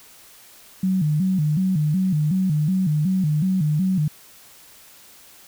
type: tone with vibrato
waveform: sine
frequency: 168.5 Hz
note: E3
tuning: 38 cents sharp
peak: -17 dBFS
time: 0.83-4.08 s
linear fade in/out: 5 ms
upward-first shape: square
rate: 2.7 Hz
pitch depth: 190 cents each way
effects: white hiss -48 dBFS RMS until 5.47 s